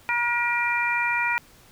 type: harmonic tone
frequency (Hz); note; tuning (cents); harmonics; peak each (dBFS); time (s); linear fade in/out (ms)
476.7; A#4; +39; 2 / 3 / 4 / 5; -27 / -28 / -28 / -25; 0.09-1.38; 0
effects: pink hiss -53 dBFS RMS until 1.71 s